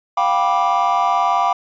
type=chord; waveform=triangle; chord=G dominant seventh; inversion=third; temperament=just; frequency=705.6 / 784 / 980 / 1176 Hz; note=F5 / G5 / B5 / D6; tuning=+18 / 0 / -14 / +2 cents; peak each=-17 dBFS; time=0.17-1.53 s; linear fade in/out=5 ms; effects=tanh soft clip ceiling -6 dBFS + resampled to 16000 Hz